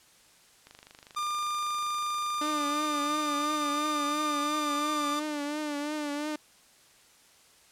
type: click train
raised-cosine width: 0.2 ms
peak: -31 dBFS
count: 81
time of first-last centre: 0.67-3.857 s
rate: 25.1 Hz
type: tone with pitch glide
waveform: 45% pulse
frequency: 1200 to 1189 Hz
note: D6 to D6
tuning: +37 to +21 cents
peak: -29 dBFS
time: 1.16-5.2 s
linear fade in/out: 10 ms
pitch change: -16 cents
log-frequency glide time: 4.34-5.08 s
type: tone with vibrato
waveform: sawtooth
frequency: 296.2 Hz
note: D4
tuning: 15 cents sharp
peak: -27 dBFS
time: 2.41-6.36 s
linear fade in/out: 5 ms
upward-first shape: triangle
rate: 2.9 Hz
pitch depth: 64 cents each way
effects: white hiss -59 dBFS RMS until 7.71 s + low-pass 10000 Hz 12 dB/octave